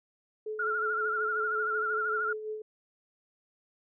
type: tone with tremolo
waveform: sine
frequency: 430.7 Hz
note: A4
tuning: 37 cents flat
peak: -32 dBFS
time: 0.46-2.62 s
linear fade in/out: 5 ms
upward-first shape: sine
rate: 5.5 Hz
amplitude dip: 50%
type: tone with vibrato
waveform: sine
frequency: 1396.9 Hz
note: F6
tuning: in tune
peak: -28 dBFS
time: 0.59-2.33 s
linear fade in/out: 5 ms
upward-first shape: triangle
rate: 13 Hz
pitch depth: 87 cents each way
effects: none